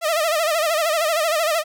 sawtooth tone with vibrato, 640 Hz, D#5, 49 cents sharp, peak -14 dBFS, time 0.01-1.64 s, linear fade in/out 50 ms, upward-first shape sine, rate 13 Hz, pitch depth 110 cents each way, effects none

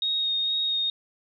sine tone with vibrato, 3729 Hz, A#7, in tune, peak -23 dBFS, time 0.02-0.9 s, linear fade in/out 2 ms, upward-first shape sine, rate 2.2 Hz, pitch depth 13 cents each way, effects none

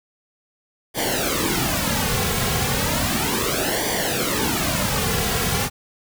pink noise with flanger, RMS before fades -22 dBFS, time 0.94-5.7 s, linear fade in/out 50 ms, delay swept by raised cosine 0.75 to 3.35 ms, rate 0.34 Hz, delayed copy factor -0.8, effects none

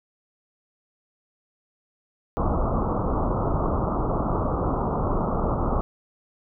pink low-pass noise, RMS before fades -24 dBFS, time 2.37-5.81 s, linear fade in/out 0 ms, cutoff 1300 Hz, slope 96 dB/octave, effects none

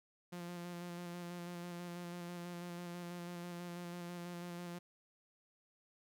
sawtooth tone with vibrato, 174.61 Hz, F3, in tune, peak -40 dBFS, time 0.32-4.79 s, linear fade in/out 10 ms, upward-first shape square, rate 6.1 Hz, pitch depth 17 cents each way, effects none

